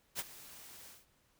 white noise with ADSR envelope, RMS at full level -36 dBFS, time 0.15-1.06 s, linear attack 44 ms, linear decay 32 ms, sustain -17 dB, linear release 190 ms, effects pink hiss -72 dBFS RMS until 1.39 s

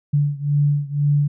sine beating tone pair, 144.3 / 146.3 Hz, D3 / D3, -30 / -6 cents, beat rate 2 Hz, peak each -18 / -20 dBFS, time 0.13-1.28 s, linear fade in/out 10 ms, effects none

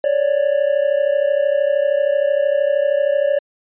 triangle tone pair together, 554.4 / 587.4 Hz, C#5 / D5, 0 / 0 cents, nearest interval minor second, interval 100 cents, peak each -15 dBFS, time 0.04-3.39 s, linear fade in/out 2 ms, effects resampled to 8000 Hz

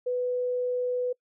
sine tone, 496.3 Hz, B4, 8 cents sharp, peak -25 dBFS, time 0.06-1.13 s, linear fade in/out 10 ms, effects noise-tail reverb RT60 0.1 s tail -26 dB re dry

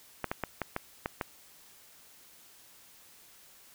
clicks, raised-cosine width 0.5 ms, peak -16 dBFS, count 7, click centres 0.243 / 0.315 / 0.437 / 0.617 / 0.764 / 1.059 / 1.212 s, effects white hiss -57 dBFS RMS until 3.74 s

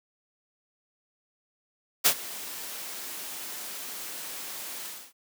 white noise with ADSR envelope, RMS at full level -18 dBFS, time 2.04-5.13 s, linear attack 22 ms, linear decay 75 ms, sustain -20 dB, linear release 270 ms, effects high-pass 200 Hz 12 dB/octave

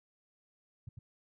sine tone with echo, 112.1 Hz, A2, 33 cents sharp, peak -40 dBFS, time 0.87-0.89 s, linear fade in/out 5 ms, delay 100 ms, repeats 1, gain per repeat -3 dB, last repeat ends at 0.99 s, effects none

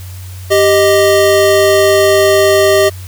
square tone pair together, 392.7 / 622.3 Hz, G4 / D#5, +3 / 0 cents, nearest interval minor sixth, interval 797 cents, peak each -10 dBFS, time 0.5-2.9 s, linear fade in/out 20 ms, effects added 92 Hz sine -25 dBFS peak until 3.07 s + white hiss -37 dBFS RMS until 3.07 s

